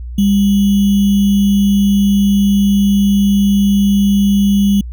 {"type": "tone with sample-and-hold", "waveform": "sine", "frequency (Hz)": 200, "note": "G3", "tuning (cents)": 35, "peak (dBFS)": -8, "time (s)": [0.18, 4.81], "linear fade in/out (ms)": 5, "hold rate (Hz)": 3150, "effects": ["added 60 Hz sine -23 dBFS peak until 4.92 s"]}